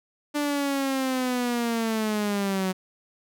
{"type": "linear sweep", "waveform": "sawtooth", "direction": "down", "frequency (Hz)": [295.3, 185], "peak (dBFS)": -20, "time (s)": [0.34, 2.73], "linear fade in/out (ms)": 20, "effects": []}